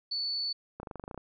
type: tone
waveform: sine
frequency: 4465 Hz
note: C#8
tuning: 12 cents sharp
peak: -30 dBFS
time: 0.11-0.53 s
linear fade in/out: 10 ms
type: clicks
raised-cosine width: 1 ms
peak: -26 dBFS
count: 11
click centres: 0.8 / 0.831 / 0.872 / 0.912 / 0.957 / 0.997 / 1.039 / 1.079 / 1.112 / 1.145 / 1.177 s
effects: none